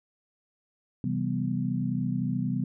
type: chord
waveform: sine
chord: C major seventh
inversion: none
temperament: equal with one note detuned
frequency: 130.81 / 164.81 / 194.31 / 246.9 Hz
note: C3 / E3 / G3 / B3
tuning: 0 / 0 / -15 / 0 cents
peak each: -31 / -33 / -31 / -31 dBFS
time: 1.04-2.64 s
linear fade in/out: 2 ms
effects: none